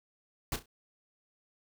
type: noise with echo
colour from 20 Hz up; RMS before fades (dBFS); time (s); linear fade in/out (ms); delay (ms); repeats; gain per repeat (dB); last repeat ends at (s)
pink; -33; 0.52-0.56; 2; 33; 3; -11; 0.659
effects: none